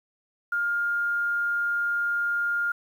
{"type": "tone", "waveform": "sine", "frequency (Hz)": 1410, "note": "F6", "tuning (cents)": 16, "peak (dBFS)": -23, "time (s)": [0.52, 2.72], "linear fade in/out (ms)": 5, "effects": ["9-bit"]}